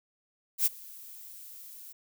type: noise with ADSR envelope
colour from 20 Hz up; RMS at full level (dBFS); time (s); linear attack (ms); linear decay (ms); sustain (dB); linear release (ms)
violet; -23; 0.58-1.93; 79; 24; -24; 13
effects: none

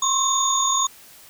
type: tone cluster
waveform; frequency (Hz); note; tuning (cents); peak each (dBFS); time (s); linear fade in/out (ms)
sine; 1048 / 1089 / 3616 / 6730; C6 / C#6 / A7 / G#8; +2 / -31 / +47 / +22; -27 / -22 / -26 / -21; 0.02-0.87; 5
effects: white hiss -47 dBFS RMS until 1.29 s

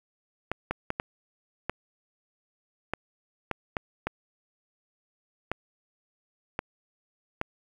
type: clicks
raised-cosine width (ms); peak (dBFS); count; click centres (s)
0.5; -13; 12; 0.516 / 0.71 / 0.904 / 0.999 / 1.696 / 2.936 / 3.513 / 3.768 / 4.07 / 5.516 / 6.591 / 7.414
effects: 8-bit

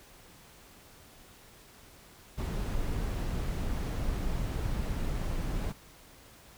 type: noise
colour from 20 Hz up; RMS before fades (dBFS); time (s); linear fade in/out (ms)
brown; -32; 2.37-5.73; 20
effects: pink hiss -55 dBFS RMS until 6.57 s

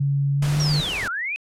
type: tone with pitch glide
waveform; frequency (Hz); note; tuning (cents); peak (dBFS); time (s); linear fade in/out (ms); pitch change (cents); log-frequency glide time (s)
sine; 140.2 to 148.54; C#3 to D3; +20 to +20; -18; 0-0.81; 10; +100; 0.35-0.59
type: noise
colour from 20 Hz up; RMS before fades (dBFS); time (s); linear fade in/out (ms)
pink; -31; 0.42-1.08; 5
type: linear two-way sweep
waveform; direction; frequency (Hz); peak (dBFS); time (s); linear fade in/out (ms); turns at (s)
sine; down then up; 5760 to 1322 to 2564; -24; 0.6-1.36; 0; 1.09
effects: low-pass 10000 Hz 12 dB/octave

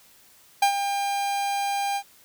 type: tone with ADSR envelope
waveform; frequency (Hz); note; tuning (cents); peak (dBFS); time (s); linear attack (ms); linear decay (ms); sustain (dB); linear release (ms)
45% pulse; 800; G5; +35; -15; 0.62-2.03; 6; 90; -9; 68
effects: white hiss -55 dBFS RMS until 2.24 s

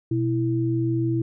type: tone pair together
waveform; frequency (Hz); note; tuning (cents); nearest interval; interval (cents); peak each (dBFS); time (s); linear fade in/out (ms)
sine; 123.29 / 329.6; B2 / E4; -3 / 0; octave + perfect fourth; 1703; -23; 0.11-1.22; 5
effects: none

